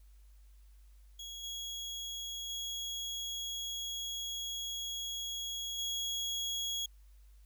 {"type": "tone with level steps", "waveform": "30% pulse", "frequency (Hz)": 3322, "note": "G#7", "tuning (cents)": 0, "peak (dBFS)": [-40, -36, -34, -31], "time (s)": [1.19, 6.86], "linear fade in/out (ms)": 5, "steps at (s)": [1.43, 2.49, 5.78], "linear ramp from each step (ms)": 10, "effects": ["added 50 Hz sine -55 dBFS peak until 7.45 s", "white hiss -73 dBFS RMS until 7.45 s"]}